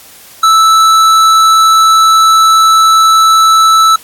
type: tone with hard clipping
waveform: sine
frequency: 1315 Hz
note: E6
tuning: 5 cents flat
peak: -5 dBFS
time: 0.43-3.96 s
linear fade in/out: 5 ms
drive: 13 dB
effects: white hiss -36 dBFS RMS until 4.03 s + AAC 64 kbps